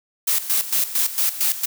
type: noise with tremolo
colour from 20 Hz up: blue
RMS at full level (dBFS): -19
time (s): 0.27-1.66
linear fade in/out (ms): 10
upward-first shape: square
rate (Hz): 4.4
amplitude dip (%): 75
effects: none